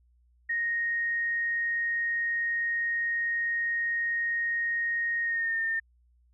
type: tone with pitch glide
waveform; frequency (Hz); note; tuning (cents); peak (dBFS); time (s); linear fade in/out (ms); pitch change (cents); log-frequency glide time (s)
sine; 1864.7 to 1814.8; A#6 to A#6; 0 to -47; -26; 0.49-5.8; 10; -47; 5.23-5.63
effects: added 60 Hz sine -61 dBFS peak until 6.33 s